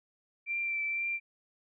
sine tone with vibrato, 2349 Hz, D7, in tune, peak -30 dBFS, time 0.46-1.2 s, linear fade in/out 50 ms, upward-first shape triangle, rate 2 Hz, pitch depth 21 cents each way, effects none

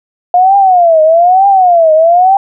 sine tone with vibrato, 705 Hz, F5, 16 cents sharp, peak -3 dBFS, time 0.34-2.37 s, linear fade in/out 2 ms, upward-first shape triangle, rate 1.1 Hz, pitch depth 230 cents each way, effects none

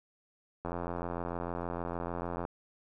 click train, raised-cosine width 1 ms, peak -22 dBFS, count 157, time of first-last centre 0.65-2.451 s, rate 86.6 Hz, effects none

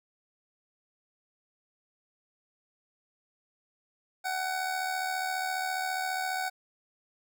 25% pulse tone with amplitude modulation, 750 Hz, F#5, 23 cents sharp, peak -24 dBFS, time 4.24-6.5 s, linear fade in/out 20 ms, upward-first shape sine, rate 74.7 Hz, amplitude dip 50%, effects none

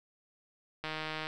click train, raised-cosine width 0.3 ms, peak -21 dBFS, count 68, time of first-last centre 0.84-1.269 s, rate 156 Hz, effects none

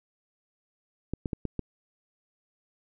clicks, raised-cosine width 3 ms, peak -17 dBFS, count 5, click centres 1.136 / 1.258 / 1.332 / 1.453 / 1.593 s, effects none

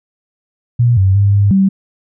sine tone with pitch steps, 120 / 95.6 / 100.4 / 101 / 193.4 Hz, B2 / G2 / G2 / G#2 / G3, -49 / -43 / +42 / -48 / -23 cents, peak -7 dBFS, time 0.79-1.69 s, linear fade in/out 10 ms, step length 180 ms, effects none

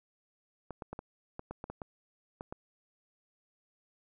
clicks, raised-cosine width 1 ms, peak -26 dBFS, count 11, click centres 0.707 / 0.822 / 0.93 / 0.991 / 1.394 / 1.51 / 1.641 / 1.7 / 1.818 / 2.409 / 2.525 s, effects none

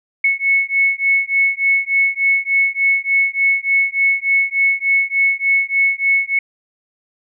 sine beating tone pair, 2200 / 2203.4 Hz, C#7 / C#7, -14 / -11 cents, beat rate 3.4 Hz, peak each -16 dBFS, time 0.24-6.39 s, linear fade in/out 5 ms, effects none

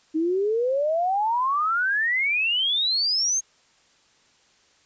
sine exponential sweep, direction up, 307.9 to 6520 Hz, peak -20 dBFS, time 0.14-3.41 s, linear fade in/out 20 ms, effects white hiss -60 dBFS RMS until 4.85 s + resampled to 16000 Hz

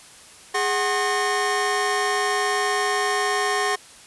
45% pulse tone cluster, 412.5 / 745 / 1070 / 1832 Hz, G#4 / F#5 / C6 / A#6, -12 / +12 / +38 / -31 cents, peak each -26 dBFS, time 0.54-3.76 s, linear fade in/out 10 ms, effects white hiss -46 dBFS RMS until 4.06 s + resampled to 24000 Hz

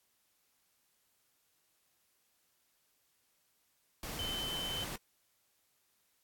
sine tone in noise, 3063 Hz, G7, 41 cents flat, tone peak -37 dBFS, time 4.19-4.84 s, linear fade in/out 2 ms, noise pink, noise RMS -42 dBFS, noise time 4.03-4.96 s, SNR +2 dB, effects white hiss -75 dBFS RMS until 6.23 s + AAC 64 kbps

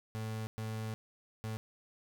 35% pulse tone bursts at uneven times, 110 Hz, A2, in tune, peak -35 dBFS, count 3, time 0.15-0.47 / 0.58-0.94 / 1.44-1.57 s, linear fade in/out 0 ms, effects none

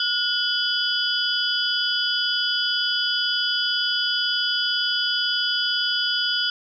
sine tone cluster, 1441 / 3032 / 3370 / 4878 Hz, F#6 / F#7 / G#7 / D#8, -46 / +42 / +25 / -35 cents, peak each -26 dBFS, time 0-6.5 s, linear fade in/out 2 ms, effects none

